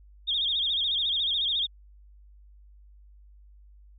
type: tone with vibrato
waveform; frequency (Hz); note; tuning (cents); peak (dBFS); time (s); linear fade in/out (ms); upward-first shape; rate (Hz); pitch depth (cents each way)
sine; 3463; A7; -28; -24; 0.27-1.67; 20; sine; 14; 140
effects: added 50 Hz sine -50 dBFS peak until 3.98 s